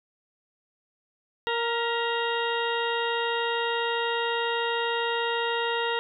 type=harmonic tone with a mistuned harmonic; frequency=466.2 Hz; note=A#4; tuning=in tune; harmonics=1 / 2 / 3 / 4 / 6 / 7 / 8; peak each=-29 / -30 / -34 / -33 / -34 / -40 / -36 dBFS; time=1.47-5.99 s; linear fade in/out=0 ms; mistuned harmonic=4; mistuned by=+35 cents; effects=none